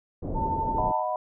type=low-pass noise; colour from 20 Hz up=pink; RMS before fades=-31 dBFS; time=0.22-0.92 s; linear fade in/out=10 ms; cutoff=590 Hz; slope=24 dB/octave
type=tone with tremolo; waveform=sine; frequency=894 Hz; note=A5; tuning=27 cents sharp; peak=-24 dBFS; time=0.34-1.04 s; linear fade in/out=50 ms; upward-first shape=sine; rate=12 Hz; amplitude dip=40%
type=chord; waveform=sine; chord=B major; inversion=first; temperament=equal with one note detuned; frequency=622.3 / 733.2 / 987.8 Hz; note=D#5 / F#5 / B5; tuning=0 / -16 / 0 cents; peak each=-30 dBFS; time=0.78-1.16 s; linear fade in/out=2 ms
effects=none